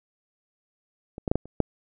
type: clicks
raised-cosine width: 2 ms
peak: -23 / -13 / -7 / -9 / -30 / -6 dBFS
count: 6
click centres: 1.181 / 1.278 / 1.315 / 1.356 / 1.456 / 1.603 s
effects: none